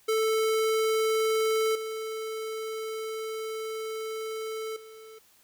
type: tone with level steps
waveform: square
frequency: 440.2 Hz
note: A4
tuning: 1 cent sharp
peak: -24 / -33 / -46 dBFS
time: 0.08-5.19 s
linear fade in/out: 10 ms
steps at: 1.75 / 4.76 s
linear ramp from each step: 5 ms
effects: white hiss -61 dBFS RMS until 5.43 s